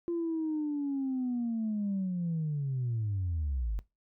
sine linear sweep, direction down, 345.1 to 47.57 Hz, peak -28 dBFS, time 0.08-3.79 s, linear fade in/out 0 ms, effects noise-tail reverb RT60 0.2 s tail -20 dB re dry + tanh soft clip ceiling -26 dBFS

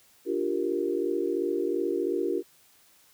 sine chord, G minor seventh, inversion second, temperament equal, 293.7 / 349.2 / 392 / 466.2 Hz, D4 / F4 / G4 / Bb4, 0 / 0 / 0 / 0 cents, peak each -33 / -29 / -30 / -32 dBFS, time 0.25-2.43 s, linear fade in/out 50 ms, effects white hiss -60 dBFS RMS until 3.13 s

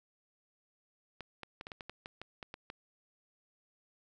clicks, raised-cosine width 0.3 ms, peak -27 dBFS, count 12, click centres 1.207 / 1.433 / 1.611 / 1.669 / 1.718 / 1.808 / 1.896 / 2.059 / 2.216 / 2.428 / 2.541 / 2.701 s, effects none

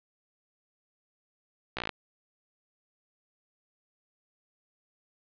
slowing click train, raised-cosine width 0.3 ms, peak -16 dBFS, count 8, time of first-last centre 1.77-1.893 s, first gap 16 ms, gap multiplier 1.03, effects resampled to 11025 Hz + 9-bit

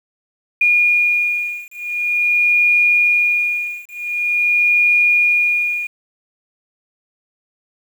sine beating tone pair, 2433 / 2433.46 Hz, D#7 / D#7, -39 / -39 cents, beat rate 0.46 Hz, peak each -16 dBFS, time 0.61-5.87 s, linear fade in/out 5 ms, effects 7-bit

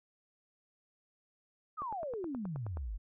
sine exponential sweep, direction down, 1318.5 to 43.65 Hz, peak -36 dBFS, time 1.77-2.98 s, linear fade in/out 20 ms
click train, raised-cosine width 1 ms, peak -31 dBFS, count 10, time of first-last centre 1.82-2.771 s, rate 9.46 Hz
effects none

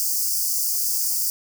white high-pass noise, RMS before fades -23 dBFS, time 0-1.3 s, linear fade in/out 0 ms, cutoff 4700 Hz, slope 96 dB/octave, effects none

